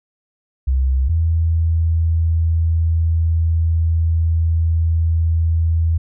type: tone pair in turn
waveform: sine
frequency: 66 / 82.06 Hz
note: C2 / E2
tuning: +16 / -7 cents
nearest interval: major third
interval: 377 cents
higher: second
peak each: -13 dBFS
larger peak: neither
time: 0.67-1.09 / 1.09-5.98 s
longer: second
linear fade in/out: 10 ms
effects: none